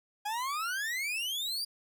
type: exponential sweep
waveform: 40% pulse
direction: up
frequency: 814 to 4872 Hz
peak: -31 dBFS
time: 0.25-1.65 s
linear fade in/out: 10 ms
effects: 12-bit